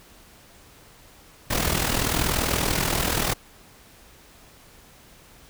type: noise with amplitude modulation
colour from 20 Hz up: pink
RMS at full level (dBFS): -21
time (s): 1.5-3.34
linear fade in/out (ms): 10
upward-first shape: sine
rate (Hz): 40.7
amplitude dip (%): 65
effects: pink hiss -51 dBFS RMS until 5.49 s